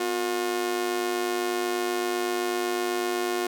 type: tone with amplitude modulation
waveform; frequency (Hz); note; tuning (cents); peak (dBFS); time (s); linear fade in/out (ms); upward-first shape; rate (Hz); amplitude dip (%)
sawtooth; 358.5; F4; +45; -18; 0-3.47; 5; sine; 108; 70
effects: none